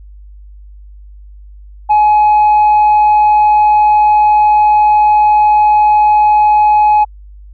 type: tone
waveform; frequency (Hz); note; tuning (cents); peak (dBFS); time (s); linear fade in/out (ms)
sine; 844; G#5; +28; -3; 1.89-7.05; 20
effects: tanh soft clip ceiling -4 dBFS + added 50 Hz sine -32 dBFS peak until 7.53 s